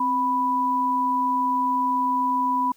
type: tone pair together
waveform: sine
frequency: 261.6 / 987.8 Hz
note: C4 / B5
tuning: 0 / 0 cents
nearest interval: octave + major seventh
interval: 2300 cents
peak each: -28 / -20 dBFS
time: 0-2.72 s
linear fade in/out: 5 ms
effects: white hiss -59 dBFS RMS until 2.76 s